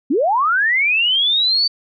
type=linear sweep; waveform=sine; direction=up; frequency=235.8 to 4598 Hz; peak=-13 dBFS; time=0.1-1.68 s; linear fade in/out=10 ms; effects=none